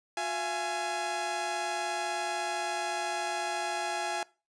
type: tone cluster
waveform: sawtooth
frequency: 358.9 / 678 / 834 Hz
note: F4 / E5 / G#5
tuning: +47 / +49 / +7 cents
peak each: -36 / -32 / -29 dBFS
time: 0.17-4.23 s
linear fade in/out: 2 ms
effects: noise-tail reverb RT60 0.3 s tail -21 dB re dry + resampled to 22050 Hz